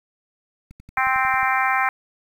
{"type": "click train", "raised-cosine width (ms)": 5, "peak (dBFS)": -30, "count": 9, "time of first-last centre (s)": [0.71, 1.431], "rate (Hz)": 11.1}
{"type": "harmonic tone", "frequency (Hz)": 261.6, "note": "C4", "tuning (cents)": 0, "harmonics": [3, 4, 5, 6, 7, 8, 9], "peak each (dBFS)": [-23, -24, -25, -26, -26, -27, -28], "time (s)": [0.97, 1.89], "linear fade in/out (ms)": 2}
{"effects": ["8-bit"]}